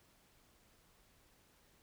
silence, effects pink hiss -69 dBFS RMS until 1.82 s

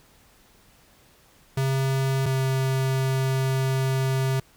square tone pair in turn, 134.1 / 132.71 Hz, C3 / C3, +43 / +25 cents, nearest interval unison, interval 18 cents, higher first, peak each -22 dBFS, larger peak neither, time 1.57-2.26 / 2.26-4.4 s, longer second, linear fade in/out 5 ms, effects pink hiss -57 dBFS RMS until 4.56 s

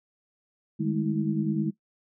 sine tone cluster, 152.8 / 204.5 / 214.4 / 322.4 Hz, D#3 / G#3 / A3 / E4, -31 / -26 / -45 / -38 cents, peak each -29 / -29 / -30 / -30 dBFS, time 0.79-1.71 s, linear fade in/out 20 ms, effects noise-tail reverb RT60 0.1 s tail -17 dB re dry

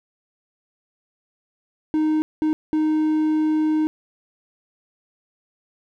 triangle tone bursts at uneven times, 310 Hz, D#4, 6 cents flat, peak -15 dBFS, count 3, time 1.94-2.22 / 2.42-2.53 / 2.73-3.87 s, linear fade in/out 0 ms, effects none

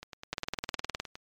two click trains, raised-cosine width 0.2 ms, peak -24 / -14 dBFS, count 12 / 14, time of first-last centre 0.03-1.155 / 0.33-1 s, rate 9.78 / 19.4 Hz, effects MP3 96 kbps

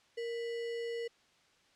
sine tone with sample-and-hold, 466.2 Hz, A#4, in tune, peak -35 dBFS, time 0.17-1.08 s, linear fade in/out 10 ms, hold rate 2450 Hz, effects white hiss -67 dBFS RMS until 1.75 s + low-pass 5000 Hz 12 dB/octave

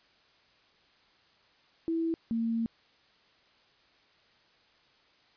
sine tone pair in turn, 328.7 / 228.5 Hz, E4 / A#3, -5 / -34 cents, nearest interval tritone, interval 629 cents, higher first, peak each -27 dBFS, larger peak neither, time 1.88-2.14 / 2.31-2.66 s, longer second, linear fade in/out 0 ms, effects white hiss -64 dBFS RMS until 5.36 s + resampled to 11025 Hz

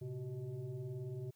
sine tone with frequency modulation, 132.9 Hz, C3, 27 cents sharp, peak -40 dBFS, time 0.01-1.31 s, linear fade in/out 10 ms, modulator 247 Hz, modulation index 0.98, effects white hiss -75 dBFS RMS until 1.35 s

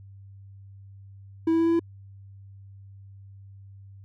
triangle tone with pitch steps, 326.1 / 328.4 / 330.7 / 333 / 335.3 Hz, E4 / E4 / E4 / E4 / E4, -19 / -6 / +6 / +18 / +30 cents, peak -17 dBFS, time 1.47-1.795 s, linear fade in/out 5 ms, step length 65 ms, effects added 98 Hz sine -44 dBFS peak until 4.04 s

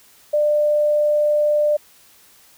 sine tone, 596 Hz, D5, 25 cents sharp, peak -14 dBFS, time 0.33-1.77 s, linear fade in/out 10 ms, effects white hiss -51 dBFS RMS until 2.57 s

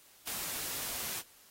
white noise with ADSR envelope, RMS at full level -35 dBFS, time 0.27-1.23 s, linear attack 5 ms, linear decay 9 ms, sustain -3 dB, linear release 45 ms, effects white hiss -60 dBFS RMS until 1.5 s + AAC 48 kbps

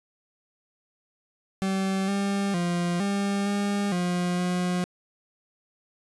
40% pulse tone with pitch steps, 192.2 / 198.9 / 174.3 / 199.7 / 202.1 / 177.7 / 179.4 Hz, G3 / G3 / F3 / G3 / G#3 / F3 / F3, -34 / +25 / -3 / +32 / -47 / +30 / +47 cents, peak -23 dBFS, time 1.62-4.84 s, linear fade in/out 0 ms, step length 460 ms, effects resampled to 24000 Hz + 10-bit

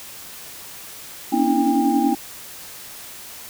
sine tone cluster, 238.9 / 277.4 / 288.2 / 325.6 / 801 Hz, A#3 / C#4 / D4 / E4 / G5, +43 / +1 / -33 / -21 / +37 cents, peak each -22 dBFS, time 1.32-2.15 s, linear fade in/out 10 ms, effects white hiss -38 dBFS RMS until 3.49 s

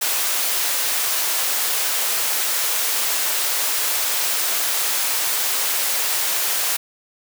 white high-pass noise, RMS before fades -21 dBFS, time 0.01-6.77 s, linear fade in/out 10 ms, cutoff 510 Hz, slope 12 dB/octave, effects none

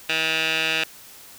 15% pulse tone with band-pass filter, 160 Hz, D#3, 49 cents sharp, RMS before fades -23 dBFS, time 0.09-0.84 s, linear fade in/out 5 ms, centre 2800 Hz, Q 2.6, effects white hiss -45 dBFS RMS until 1.38 s

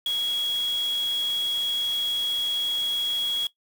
sine tone in noise, 3322 Hz, G#7, in tune, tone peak -23 dBFS, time 0.06-3.47 s, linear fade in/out 2 ms, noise white, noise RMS -40 dBFS, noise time 0.06-3.47 s, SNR +14 dB, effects noise-tail reverb RT60 0.1 s tail -17 dB re dry

